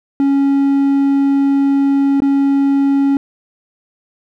triangle tone with dropouts, 277.2 Hz, C#4, in tune, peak -8 dBFS, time 0.2-3.17 s, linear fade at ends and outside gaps 1 ms, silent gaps 2.203-2.22 s, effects none

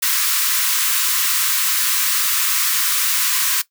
white high-pass noise, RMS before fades -18 dBFS, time 0.02-3.62 s, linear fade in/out 10 ms, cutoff 1000 Hz, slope 96 dB/octave, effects noise-tail reverb RT60 0.1 s tail -17 dB re dry

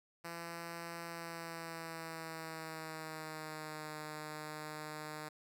5% pulse tone with pitch glide, 168.9 to 153.1 Hz, E3 to D#3, +42 to -28 cents, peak -32 dBFS, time 0.24-5.29 s, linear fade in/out 10 ms, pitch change -170 cents, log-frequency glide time 1.02-3.98 s, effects none

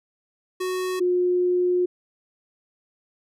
square / sine tone pair in turn, 369.2 / 358.9 Hz, F#4 / F4, -4 / +47 cents, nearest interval unison, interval 49 cents, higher first, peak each -25 / -18 dBFS, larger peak second, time 0.6-1 / 1-1.86 s, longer second, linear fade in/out 10 ms, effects resampled to 32000 Hz

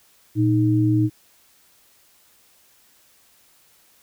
sine tone pair together, 116.54 / 311.1 Hz, A#2 / D#4, 0 / 0 cents, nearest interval octave + perfect fourth, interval 1700 cents, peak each -18 dBFS, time 0.35-1.1 s, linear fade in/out 50 ms, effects white hiss -57 dBFS RMS until 4.02 s

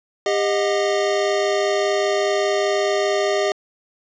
square tone cluster, 400.2 / 622 / 727 Hz, G4 / D#5 / F#5, +36 / -1 / -31 cents, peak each -21 / -22 / -28 dBFS, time 0.26-3.52 s, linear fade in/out 2 ms, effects resampled to 16000 Hz + 9-bit

